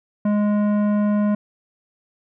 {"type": "tone with tanh clipping", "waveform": "sine", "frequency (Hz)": 207.7, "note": "G#3", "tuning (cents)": 0, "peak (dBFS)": -18, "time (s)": [0.25, 1.35], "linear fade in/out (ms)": 5, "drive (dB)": 13, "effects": []}